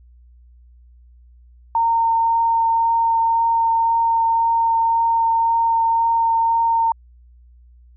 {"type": "tone with vibrato", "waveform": "sine", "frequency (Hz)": 916, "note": "A#5", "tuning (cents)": -31, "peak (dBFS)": -14, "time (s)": [1.75, 6.92], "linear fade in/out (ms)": 2, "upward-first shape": "triangle", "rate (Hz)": 1.9, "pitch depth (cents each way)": 9, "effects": ["added 60 Hz sine -45 dBFS peak until 7.96 s"]}